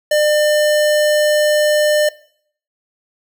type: tone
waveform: square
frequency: 600 Hz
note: D5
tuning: 37 cents sharp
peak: -12 dBFS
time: 0.11-2.09 s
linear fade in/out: 5 ms
effects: noise-tail reverb RT60 0.6 s tail -20 dB re dry